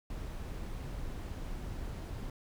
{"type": "noise", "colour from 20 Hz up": "brown", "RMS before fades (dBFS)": -40, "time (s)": [0.1, 2.3], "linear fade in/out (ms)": 2, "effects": []}